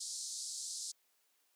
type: band-pass noise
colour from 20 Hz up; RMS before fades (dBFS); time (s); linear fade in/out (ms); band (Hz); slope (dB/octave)
white; -43; 0-0.92; 10; 4200 to 9000; 48
effects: white hiss -75 dBFS RMS until 1.55 s + high-pass 300 Hz 12 dB/octave